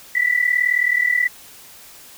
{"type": "tone pair together", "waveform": "sine", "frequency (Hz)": [1952, 1990.7], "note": ["B6", "B6"], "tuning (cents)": [-21, 13], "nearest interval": "unison", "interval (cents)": 34, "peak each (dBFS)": -18, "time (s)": [0.15, 1.28], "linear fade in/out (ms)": 5, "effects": ["white hiss -43 dBFS RMS until 2.17 s"]}